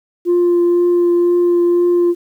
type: tone with vibrato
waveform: sine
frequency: 349.2 Hz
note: F4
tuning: in tune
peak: -8 dBFS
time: 0.25-2.15 s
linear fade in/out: 50 ms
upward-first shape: triangle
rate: 2 Hz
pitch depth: 12 cents each way
effects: tanh soft clip ceiling -8 dBFS + 8-bit